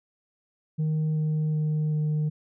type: tone with pitch steps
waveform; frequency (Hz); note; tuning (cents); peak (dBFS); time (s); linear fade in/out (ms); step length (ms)
sine; 155.56 / 154.49 / 153.42 / 152.36; D#3 / D#3 / D#3 / D#3; 0 / -12 / -24 / -36; -20; 0.78-2.3; 20; 380
effects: tanh soft clip ceiling -22 dBFS